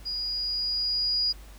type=tone with level ramp; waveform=sine; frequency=4889 Hz; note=D#8; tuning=31 cents flat; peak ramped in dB=-29 to -22 dBFS; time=0.05-1.33 s; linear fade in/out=20 ms; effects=added 50 Hz sine -44 dBFS peak until 1.58 s + pink hiss -53 dBFS RMS until 1.58 s